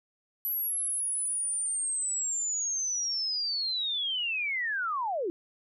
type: linear sweep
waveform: sine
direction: down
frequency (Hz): 11840 to 319.6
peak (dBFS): -28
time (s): 0.45-5.3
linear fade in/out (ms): 0
effects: none